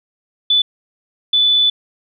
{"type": "tone bursts at uneven times", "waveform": "sine", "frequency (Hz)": 3484, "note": "A7", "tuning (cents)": -18, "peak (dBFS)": -10, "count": 2, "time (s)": [[0.5, 0.62], [1.33, 1.7]], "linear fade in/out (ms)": 5, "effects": []}